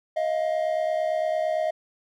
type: tone pair together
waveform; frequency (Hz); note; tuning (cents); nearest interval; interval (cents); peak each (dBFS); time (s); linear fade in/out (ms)
triangle; 629.7 / 698.5; D#5 / F5; +21 / 0; major second; 179; -22 / -26; 0.16-1.71; 10
effects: none